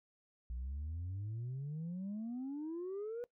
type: exponential sweep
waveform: sine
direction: up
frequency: 58 to 491.9 Hz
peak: -37 dBFS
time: 0.5-3.24 s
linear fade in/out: 0 ms
effects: noise-tail reverb RT60 0.1 s tail -21 dB re dry + tanh soft clip ceiling -37 dBFS